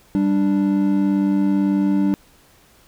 triangle tone pair together, 196 / 294.1 Hz, G3 / D4, 0 / +3 cents, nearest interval perfect fifth, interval 703 cents, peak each -16 dBFS, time 0.15-2.14 s, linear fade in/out 0 ms, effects pink hiss -53 dBFS RMS until 2.87 s

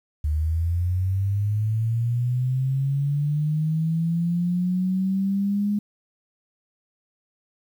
sine linear sweep, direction up, 74 to 207.7 Hz, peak -20 dBFS, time 0.24-5.79 s, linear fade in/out 5 ms, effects 9-bit

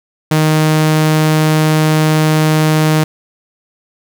sawtooth tone, 155.56 Hz, D#3, in tune, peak -5 dBFS, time 0.31-3.04 s, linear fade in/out 5 ms, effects none

